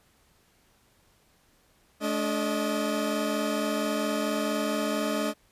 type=tone cluster; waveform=30% pulse; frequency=215.2 / 289.8 / 624 Hz; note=A3 / D4 / D#5; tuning=-38 / -23 / +5 cents; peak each=-28 dBFS; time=2-5.34 s; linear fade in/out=50 ms; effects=pink hiss -64 dBFS RMS until 5.51 s + resampled to 32000 Hz